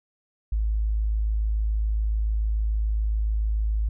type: tone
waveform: sine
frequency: 53.5 Hz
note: A1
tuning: 48 cents flat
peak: -21 dBFS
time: 0.52-3.89 s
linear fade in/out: 5 ms
effects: none